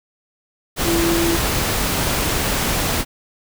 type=tone in noise; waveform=sine; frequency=336.3 Hz; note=E4; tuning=35 cents sharp; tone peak=-17 dBFS; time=0.84-1.39 s; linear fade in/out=50 ms; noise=pink; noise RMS=-20 dBFS; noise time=0.76-3.05 s; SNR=0 dB; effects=none